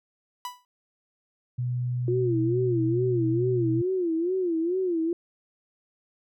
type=tone with exponential decay; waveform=45% pulse; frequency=987.8 Hz; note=B5; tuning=in tune; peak=-29 dBFS; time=0.45-0.65 s; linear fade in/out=1 ms; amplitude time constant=42 ms
type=tone; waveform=sine; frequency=123.6 Hz; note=B2; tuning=2 cents sharp; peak=-25 dBFS; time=1.58-3.82 s; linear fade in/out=10 ms
type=tone with vibrato; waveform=sine; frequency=349.2 Hz; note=F4; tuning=in tune; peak=-23 dBFS; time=2.08-5.13 s; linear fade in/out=2 ms; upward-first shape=sine; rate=2.3 Hz; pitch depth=140 cents each way
effects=none